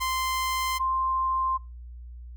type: tone pair in turn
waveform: sawtooth / sine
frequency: 1041 / 1048.8 Hz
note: C6 / C6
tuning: -9 / +4 cents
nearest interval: unison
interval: 13 cents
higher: second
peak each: -22 / -23 dBFS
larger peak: first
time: 0-0.79 / 0.79-1.58 s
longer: neither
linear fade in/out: 20 ms
effects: noise-tail reverb RT60 0.3 s tail -25 dB re dry + added 60 Hz sine -39 dBFS peak until 2.36 s